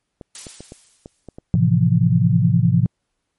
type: clicks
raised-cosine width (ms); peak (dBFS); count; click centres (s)
2; -22; 8; 0.212 / 0.468 / 0.606 / 0.721 / 1.059 / 1.287 / 1.385 / 1.552
type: noise with exponential decay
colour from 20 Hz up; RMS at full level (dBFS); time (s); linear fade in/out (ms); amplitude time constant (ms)
blue; -30; 0.35-1.37; 2; 220
type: chord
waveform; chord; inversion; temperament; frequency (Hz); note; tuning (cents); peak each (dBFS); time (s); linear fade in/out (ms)
sine; F major seventh; first; equal; 110 / 130.81 / 164.81 / 174.61; A2 / C3 / E3 / F3; 0 / 0 / 0 / 0; -18; 1.54-2.86; 0
effects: pink hiss -75 dBFS RMS until 3.38 s + MP3 48 kbps